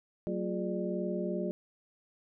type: tone cluster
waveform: sine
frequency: 186 / 226.4 / 354 / 416.8 / 597 Hz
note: F#3 / A3 / F4 / G#4 / D5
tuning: +9 / +50 / +23 / +6 / +28 cents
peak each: -35 / -40 / -36 / -40 / -38 dBFS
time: 0.27-1.51 s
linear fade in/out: 0 ms
effects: none